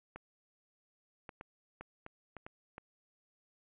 clicks, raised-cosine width 0.5 ms, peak -30 dBFS, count 8, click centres 0.16 / 1.292 / 1.411 / 1.81 / 2.064 / 2.367 / 2.465 / 2.781 s, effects resampled to 8000 Hz + 10-bit

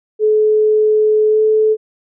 sine tone with pitch glide, 429.1 to 433.6 Hz, A4 to A4, -43 to -25 cents, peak -9 dBFS, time 0.19-1.77 s, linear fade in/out 50 ms, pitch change +18 cents, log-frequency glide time 1.29-1.41 s, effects none

